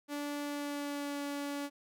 sawtooth tone with pitch glide, 290.1 to 285.3 Hz, D4 to C#4, -21 to +50 cents, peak -32 dBFS, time 0.08-1.7 s, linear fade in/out 50 ms, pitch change -29 cents, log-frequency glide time 0.43-1.22 s, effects none

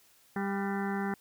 harmonic tone with a mistuned harmonic, 198.1 Hz, G3, 18 cents sharp, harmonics 1 / 2 / 4 / 5 / 6 / 7 / 8 / 9 / 10, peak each -32 / -37 / -38 / -45 / -46 / -44 / -44 / -43 / -48 dBFS, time 0.36-1.14 s, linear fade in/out 2 ms, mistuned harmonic 8, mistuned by -64 cents, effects white hiss -63 dBFS RMS until 1.2 s

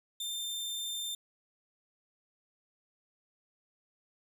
sawtooth tone, 3589 Hz, A7, 34 cents sharp, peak -32 dBFS, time 0.2-1.15 s, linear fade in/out 5 ms, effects 12-bit

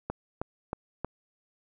click train, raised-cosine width 1 ms, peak -17 dBFS, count 4, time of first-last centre 0.1-1.046 s, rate 3.17 Hz, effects none

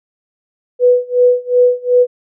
sine tone with tremolo, 493.9 Hz, B4, in tune, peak -5 dBFS, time 0.79-2.07 s, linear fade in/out 50 ms, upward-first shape sine, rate 2.7 Hz, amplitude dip 95%, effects none

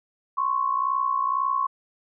sine tone pair together, 1042 / 1104 Hz, C6 / C#6, -7 / -7 cents, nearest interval minor second, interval 100 cents, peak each -26 / -23 dBFS, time 0.37-1.67 s, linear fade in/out 10 ms, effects none

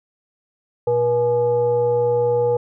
sine tone with frequency modulation, 482.1 Hz, B4, 42 cents flat, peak -15 dBFS, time 0.87-2.57 s, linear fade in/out 5 ms, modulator 363 Hz, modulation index 0.51, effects none

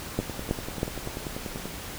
two click trains, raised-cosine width 2 ms, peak -11 / -20 dBFS, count 3 / 16, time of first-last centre 0.19-0.831 / 0.2-1.656 s, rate 3.12 / 10.3 Hz, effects pink hiss -38 dBFS RMS until 1.98 s

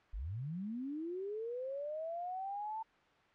sine linear sweep, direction up, 38.89 to 897 Hz, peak -38 dBFS, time 0.13-2.83 s, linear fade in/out 10 ms, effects white hiss -66 dBFS RMS until 3.34 s + low-pass 2000 Hz 12 dB/octave

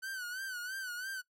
45% pulse tone with vibrato, 1506 Hz, F#6, 30 cents sharp, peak -38 dBFS, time 0.02-1.22 s, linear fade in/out 20 ms, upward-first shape sine, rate 3 Hz, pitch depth 88 cents each way, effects noise-tail reverb RT60 0.1 s tail -20 dB re dry

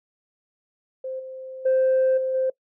sine tone with level steps, 522 Hz, C5, 4 cents flat, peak -28 / -34 / -15 / -22 / -19 dBFS, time 1.04-2.5 s, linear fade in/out 5 ms, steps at 1.19 / 1.65 / 2.17 / 2.34 s, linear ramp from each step 10 ms, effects noise-tail reverb RT60 0.1 s tail -22 dB re dry + tanh soft clip ceiling -14 dBFS

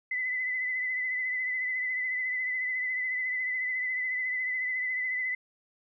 sine tone with vibrato, 2016 Hz, B6, 35 cents sharp, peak -28 dBFS, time 0.11-5.35 s, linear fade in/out 5 ms, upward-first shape triangle, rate 14 Hz, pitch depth 40 cents each way, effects none

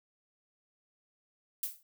violet noise with exponential decay, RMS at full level -31 dBFS, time 1.63-1.83 s, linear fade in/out 2 ms, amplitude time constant 43 ms, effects none

